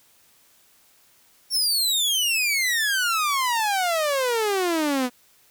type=exponential sweep; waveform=sawtooth; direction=down; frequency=5530 to 241.9 Hz; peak=-17 dBFS; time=1.5-5.1 s; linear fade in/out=50 ms; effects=white hiss -58 dBFS RMS until 5.5 s